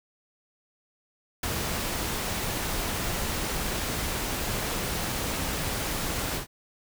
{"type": "noise with ADSR envelope", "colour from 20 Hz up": "pink", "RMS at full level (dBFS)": -28, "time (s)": [1.43, 6.47], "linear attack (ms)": 5, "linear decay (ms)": 12, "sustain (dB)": -2, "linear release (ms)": 110, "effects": []}